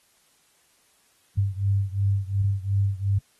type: beating tone pair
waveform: sine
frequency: 98 / 100.8 Hz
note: G2 / G2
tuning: 0 / +49 cents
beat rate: 2.8 Hz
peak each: -23 / -25 dBFS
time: 1.37-3.19 s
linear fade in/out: 10 ms
effects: white hiss -63 dBFS RMS until 3.39 s + AAC 32 kbps